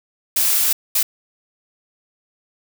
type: noise bursts at uneven times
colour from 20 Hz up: blue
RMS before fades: -17 dBFS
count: 2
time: 0.36-0.73 / 0.95-1.03 s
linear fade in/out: 5 ms
effects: none